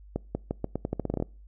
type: accelerating click train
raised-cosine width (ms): 2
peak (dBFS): -15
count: 14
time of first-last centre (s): 0.16-1.224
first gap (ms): 190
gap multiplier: 0.84
effects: noise-tail reverb RT60 0.4 s tail -26 dB re dry + added 50 Hz sine -47 dBFS peak until 1.47 s